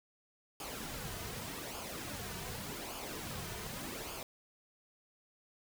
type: noise with flanger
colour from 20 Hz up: pink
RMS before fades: -43 dBFS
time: 0.6-4.23 s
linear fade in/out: 2 ms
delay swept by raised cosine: 0.51 to 3.71 ms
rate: 0.85 Hz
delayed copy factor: -0.6
effects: none